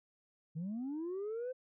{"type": "linear sweep", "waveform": "sine", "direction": "up", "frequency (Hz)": [149.9, 520], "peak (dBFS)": -35, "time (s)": [0.55, 1.53], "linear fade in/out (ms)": 20, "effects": ["tanh soft clip ceiling -35 dBFS"]}